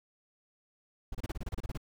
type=noise bursts; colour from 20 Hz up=brown; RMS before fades=-35 dBFS; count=12; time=1.12-1.775 s; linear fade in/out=5 ms; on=28 ms; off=29 ms; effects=none